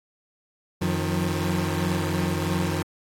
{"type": "tone cluster", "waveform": "25% pulse", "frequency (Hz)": [90.5, 156.4, 178.1], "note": ["F#2", "D#3", "F3"], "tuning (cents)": [-38, 9, 34], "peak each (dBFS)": -24, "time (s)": [0.81, 2.83], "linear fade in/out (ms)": 10, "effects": ["AAC 48 kbps"]}